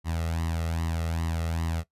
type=tone with flanger; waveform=sawtooth; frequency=82.41 Hz; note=E2; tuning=in tune; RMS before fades=-29 dBFS; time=0.04-1.84 s; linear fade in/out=50 ms; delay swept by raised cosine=1 to 1.55 ms; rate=2.5 Hz; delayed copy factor=+0.7; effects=noise-tail reverb RT60 0.1 s tail -18 dB re dry + resampled to 32000 Hz